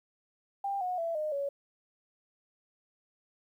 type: tone with pitch steps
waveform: sine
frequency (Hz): 794 / 728.1 / 667.7 / 612.3 / 561.4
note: G5 / F#5 / E5 / D#5 / C#5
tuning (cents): +22 / -28 / +22 / -28 / +22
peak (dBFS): -30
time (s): 0.64-1.49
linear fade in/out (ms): 5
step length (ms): 170
effects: 11-bit